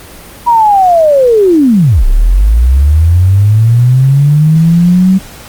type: linear two-way sweep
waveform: sine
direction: down then up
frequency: 970 to 30.82 to 192 Hz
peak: -3 dBFS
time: 0.46-5.19 s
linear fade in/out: 20 ms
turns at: 2.05 s
effects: pink hiss -31 dBFS RMS until 5.48 s + Opus 24 kbps